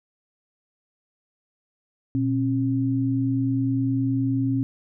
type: tone pair together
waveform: sine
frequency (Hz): 120.27 / 270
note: B2 / C#4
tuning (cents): -45 / -45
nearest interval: octave + major second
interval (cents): 1400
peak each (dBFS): -24 / -22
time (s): 2.15-4.63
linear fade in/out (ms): 0
effects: none